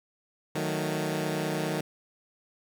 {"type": "chord", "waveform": "15% pulse", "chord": "D# diminished", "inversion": "none", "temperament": "equal", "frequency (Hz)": [155.56, 185, 220], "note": ["D#3", "F#3", "A3"], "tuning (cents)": [0, 0, 0], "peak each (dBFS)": [-24, -27, -30], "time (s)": [0.55, 1.81], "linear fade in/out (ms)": 5, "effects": []}